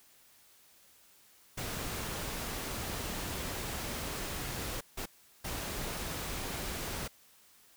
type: noise bursts at uneven times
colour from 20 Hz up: pink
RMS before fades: -38 dBFS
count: 3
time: 1.57-4.81 / 4.97-5.06 / 5.44-7.08 s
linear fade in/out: 10 ms
effects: white hiss -62 dBFS RMS until 7.76 s